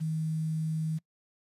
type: tone with quantisation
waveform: sine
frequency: 158.2 Hz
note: D#3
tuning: 29 cents sharp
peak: -28 dBFS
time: 0-0.99 s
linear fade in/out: 20 ms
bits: 9
effects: noise-tail reverb RT60 0.1 s tail -24 dB re dry + resampled to 32000 Hz